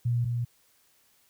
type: tone pair in turn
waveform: sine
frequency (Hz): 119.7 / 119.7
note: A#2 / A#2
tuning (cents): +46 / +46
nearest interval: unison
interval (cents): 0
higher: neither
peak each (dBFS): -23 / -26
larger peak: first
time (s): 0.05-0.25 / 0.25-0.45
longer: neither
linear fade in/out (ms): 10
effects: white hiss -65 dBFS RMS until 1.29 s